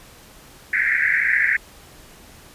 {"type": "band-pass noise", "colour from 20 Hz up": "pink", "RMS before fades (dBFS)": -19, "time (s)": [0.73, 1.57], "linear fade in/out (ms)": 5, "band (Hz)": [1600, 2200], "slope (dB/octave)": 96, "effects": ["pink hiss -46 dBFS RMS until 2.54 s", "resampled to 32000 Hz"]}